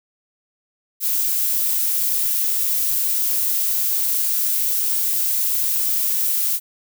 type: noise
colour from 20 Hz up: violet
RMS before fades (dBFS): -20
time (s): 1-6.6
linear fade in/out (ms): 50
effects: none